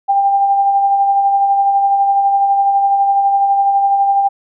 sine tone with tremolo, 794 Hz, G5, 22 cents sharp, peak -8 dBFS, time 0.08-4.29 s, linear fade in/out 20 ms, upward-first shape sine, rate 12 Hz, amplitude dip 35%, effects none

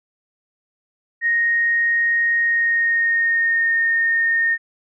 sine tone with pitch glide, 1864.7 to 1836.9 Hz, A#6 to A#6, 0 to -26 cents, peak -15 dBFS, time 1.21-4.58 s, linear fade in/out 50 ms, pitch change -26 cents, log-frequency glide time 2.4-3.74 s, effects none

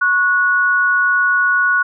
sine tone pair together, 1106 / 1464 Hz, C#6 / F#6, -4 / -19 cents, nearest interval perfect fourth, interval 485 cents, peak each -19 / -12 dBFS, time 0.01-1.83 s, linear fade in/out 10 ms, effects none

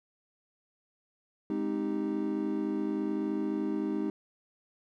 triangle chord, Ab major seventh, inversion none, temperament equal, 207.7 / 261.6 / 311.1 / 392 Hz, Ab3 / C4 / Eb4 / G4, 0 / 0 / 0 / 0 cents, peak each -33 / -35 / -30 / -35 dBFS, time 1.5-4.1 s, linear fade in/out 2 ms, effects none

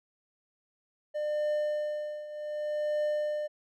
triangle tone with tremolo, 600 Hz, D5, 37 cents sharp, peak -24 dBFS, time 1.14-3.48 s, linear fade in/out 20 ms, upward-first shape triangle, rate 0.66 Hz, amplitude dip 80%, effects none

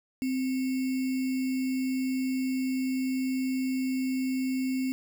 sine tone with sample-and-hold, 260.4 Hz, C4, 8 cents flat, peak -26 dBFS, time 0.22-4.92 s, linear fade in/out 0 ms, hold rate 2450 Hz, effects none

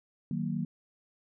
sine chord, D# minor, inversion none, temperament just, 155.56 / 186.68 / 233.3 Hz, D#3 / F#3 / A#3, 0 / +16 / +2 cents, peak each -34 dBFS, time 0.31-0.65 s, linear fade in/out 2 ms, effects none

